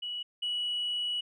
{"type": "tone pair in turn", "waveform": "sine", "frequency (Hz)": [2934, 2934], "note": ["F#7", "F#7"], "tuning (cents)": [-15, -15], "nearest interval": "unison", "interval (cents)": 0, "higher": "neither", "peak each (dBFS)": [-33, -28], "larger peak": "second", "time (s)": [[0.02, 0.23], [0.42, 1.21]], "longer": "second", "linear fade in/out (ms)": 10, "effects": ["tanh soft clip ceiling -26 dBFS"]}